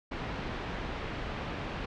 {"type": "low-pass noise", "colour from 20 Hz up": "pink", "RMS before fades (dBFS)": -37, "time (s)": [0.11, 1.86], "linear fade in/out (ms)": 10, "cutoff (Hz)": 2900, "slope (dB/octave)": 12, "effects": ["low-pass 5000 Hz 12 dB/octave"]}